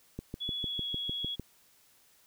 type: click train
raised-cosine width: 3 ms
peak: -24 dBFS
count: 9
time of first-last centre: 0.19-1.397 s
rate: 6.63 Hz
type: tone with pitch glide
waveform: sine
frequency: 3389 to 3342 Hz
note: G#7 to G#7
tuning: +34 to +10 cents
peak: -33 dBFS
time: 0.4-1.36 s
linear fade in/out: 20 ms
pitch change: -24 cents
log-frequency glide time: 0.55-0.89 s
effects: white hiss -64 dBFS RMS until 2.26 s